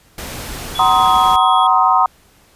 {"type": "noise", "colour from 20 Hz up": "pink", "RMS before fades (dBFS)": -28, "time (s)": [0.18, 1.36], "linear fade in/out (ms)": 2}
{"type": "tone with pitch glide", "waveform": "triangle", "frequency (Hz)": [3400, 3330], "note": ["G#7", "G#7"], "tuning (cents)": [40, 4], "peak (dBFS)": -22, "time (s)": [0.75, 1.67], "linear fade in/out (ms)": 5, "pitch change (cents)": -36, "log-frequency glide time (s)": [0.89, 1.21]}
{"type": "chord", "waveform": "sine", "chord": "C half-diminished seventh", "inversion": "second", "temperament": "just", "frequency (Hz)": [753.5, 941.9, 1046.5, 1255.8], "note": ["Gb5", "Bb5", "C6", "Eb6"], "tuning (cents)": [31, 18, 0, 16], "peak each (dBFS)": -15, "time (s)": [0.79, 2.06], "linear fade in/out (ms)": 2}
{"effects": ["pink hiss -51 dBFS RMS until 2.55 s", "resampled to 32000 Hz"]}